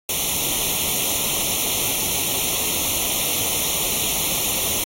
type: noise with comb filter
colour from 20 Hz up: white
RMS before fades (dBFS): -22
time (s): 0.09-4.84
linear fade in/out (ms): 2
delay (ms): 0.31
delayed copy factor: +0.95
effects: AAC 48 kbps